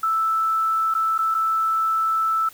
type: tone with dropouts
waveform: sine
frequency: 1318.5 Hz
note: E6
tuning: in tune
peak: -18 dBFS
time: 0.03-2.49 s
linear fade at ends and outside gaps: 5 ms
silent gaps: 0.941-0.949 / 1.18-1.188 / 1.344-1.348 s
effects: white hiss -47 dBFS RMS until 2.53 s